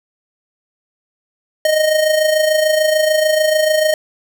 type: tone with amplitude modulation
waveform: square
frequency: 620 Hz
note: D#5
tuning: 6 cents flat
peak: -10 dBFS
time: 1.65-3.94 s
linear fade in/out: 2 ms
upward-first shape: sine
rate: 26.8 Hz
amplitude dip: 55%
effects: none